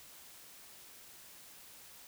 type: silence
effects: white hiss -55 dBFS RMS until 2.07 s